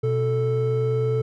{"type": "tone pair together", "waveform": "triangle", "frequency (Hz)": [123.47, 439.5], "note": ["B2", "A4"], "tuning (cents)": [0, -2], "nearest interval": "octave + minor seventh", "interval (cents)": 2198, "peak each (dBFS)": -20, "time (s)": [0.03, 1.22], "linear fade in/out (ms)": 10, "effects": ["tanh soft clip ceiling -10 dBFS"]}